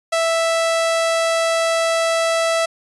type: tone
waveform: sawtooth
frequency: 659.3 Hz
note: E5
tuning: in tune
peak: -12 dBFS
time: 0.12-2.66 s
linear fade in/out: 10 ms
effects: resampled to 24000 Hz